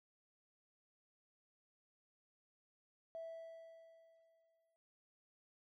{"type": "tone with exponential decay", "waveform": "triangle", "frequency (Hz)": 657, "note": "E5", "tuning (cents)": -6, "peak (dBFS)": -40, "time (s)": [3.15, 4.76], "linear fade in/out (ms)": 0, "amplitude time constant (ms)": 350, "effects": ["tanh soft clip ceiling -42 dBFS"]}